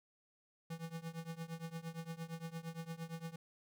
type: tone with tremolo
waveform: square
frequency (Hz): 164.81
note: E3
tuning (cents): 0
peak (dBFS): -40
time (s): 0.7-3.36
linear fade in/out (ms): 5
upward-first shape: triangle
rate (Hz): 8.7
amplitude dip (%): 95
effects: none